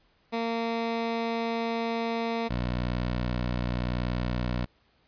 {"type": "tone pair in turn", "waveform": "15% pulse", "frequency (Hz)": [229.9, 60.89], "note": ["A#3", "B1"], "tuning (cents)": [-24, -24], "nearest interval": "octave + major seventh", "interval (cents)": 2300, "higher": "first", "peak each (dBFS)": -21, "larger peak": "neither", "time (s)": [[0.32, 2.49], [2.49, 4.66]], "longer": "neither", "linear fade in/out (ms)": 20, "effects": ["pink hiss -66 dBFS RMS until 5.07 s", "resampled to 11025 Hz"]}